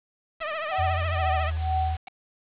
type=tone with vibrato; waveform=15% pulse; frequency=625 Hz; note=D#5; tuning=8 cents sharp; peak=-22 dBFS; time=0.4-1.51 s; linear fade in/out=20 ms; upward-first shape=triangle; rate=14 Hz; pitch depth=110 cents each way
type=tone with tremolo; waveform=sine; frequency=755 Hz; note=F#5; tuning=35 cents sharp; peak=-23 dBFS; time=0.71-2.09 s; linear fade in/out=10 ms; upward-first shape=sine; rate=2.1 Hz; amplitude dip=100%
type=tone with pitch glide; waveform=sine; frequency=87 to 79.78 Hz; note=F2 to D#2; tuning=-6 to +44 cents; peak=-25 dBFS; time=0.78-1.97 s; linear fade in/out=20 ms; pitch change=-150 cents; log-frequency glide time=1.16-1.28 s
effects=resampled to 8000 Hz + 7-bit